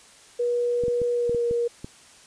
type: tone with pitch glide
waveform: sine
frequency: 482.4 to 473.6 Hz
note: B4 to A#4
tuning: -41 to +27 cents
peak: -21 dBFS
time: 0.39-1.68 s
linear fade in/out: 10 ms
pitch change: -32 cents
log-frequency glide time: 1.12-1.42 s
type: clicks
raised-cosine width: 3 ms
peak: -21 dBFS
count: 7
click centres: 0.837 / 0.882 / 1.017 / 1.295 / 1.347 / 1.511 / 1.845 s
effects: white hiss -51 dBFS RMS until 2.26 s + resampled to 22050 Hz